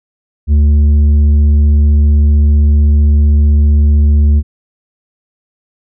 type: tone with tanh clipping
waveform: sine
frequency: 73.7 Hz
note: D2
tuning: 7 cents sharp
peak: -6 dBFS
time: 0.47-4.43 s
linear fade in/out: 50 ms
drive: 6 dB
effects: none